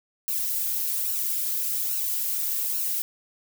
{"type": "noise with flanger", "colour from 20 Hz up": "violet", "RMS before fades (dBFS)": -27, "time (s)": [0.28, 3.02], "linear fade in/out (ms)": 0, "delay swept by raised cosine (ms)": [0.72, 3.72], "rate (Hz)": 1.2, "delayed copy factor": 0.9, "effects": []}